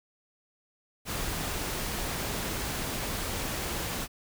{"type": "noise", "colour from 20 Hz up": "pink", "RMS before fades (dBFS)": -33, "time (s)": [1.05, 4.08], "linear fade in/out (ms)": 50, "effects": []}